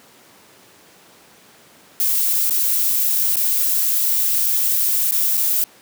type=noise with dropouts; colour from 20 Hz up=violet; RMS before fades=-18 dBFS; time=2-5.64 s; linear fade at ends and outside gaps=1 ms; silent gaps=2.497-2.507 / 3.358-3.368 / 5.111-5.121 / 5.371-5.375 s; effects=pink hiss -48 dBFS RMS until 5.81 s + high-pass 200 Hz 12 dB/octave